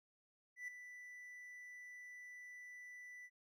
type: tone with ADSR envelope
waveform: triangle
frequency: 1979 Hz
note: B6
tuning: 3 cents sharp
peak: -40 dBFS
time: 0.56-3.3 s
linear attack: 120 ms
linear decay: 4 ms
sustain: -10 dB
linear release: 51 ms
effects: none